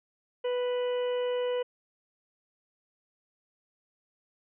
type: harmonic tone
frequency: 493.9 Hz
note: B4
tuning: in tune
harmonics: 1 / 2 / 3 / 4 / 5 / 6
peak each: -27 / -41 / -48 / -48 / -51 / -44 dBFS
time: 0.44-1.63 s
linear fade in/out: 10 ms
effects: none